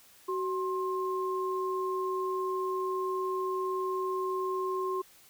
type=tone pair together; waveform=sine; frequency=375 / 1060.7 Hz; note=F#4 / C6; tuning=+23 / +23 cents; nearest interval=octave + tritone; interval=1800 cents; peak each=-31 / -33 dBFS; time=0.28-5.02 s; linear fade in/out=10 ms; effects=white hiss -58 dBFS RMS until 5.29 s